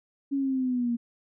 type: linear sweep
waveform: sine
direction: down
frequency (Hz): 280 to 233.1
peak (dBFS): -24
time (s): 0.31-0.97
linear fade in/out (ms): 20
effects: none